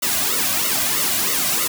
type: noise with flanger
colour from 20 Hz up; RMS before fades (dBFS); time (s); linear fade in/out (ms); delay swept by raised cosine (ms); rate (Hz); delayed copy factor
white; -20; 0.02-1.68; 10; 1.2 to 2.3; 3.1; -0.9
effects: none